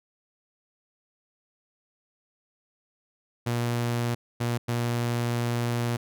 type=tone bursts at uneven times; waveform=sawtooth; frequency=119.2 Hz; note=A#2; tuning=39 cents sharp; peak=-21 dBFS; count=3; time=3.46-4.15 / 4.4-4.58 / 4.68-5.97 s; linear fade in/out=10 ms; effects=none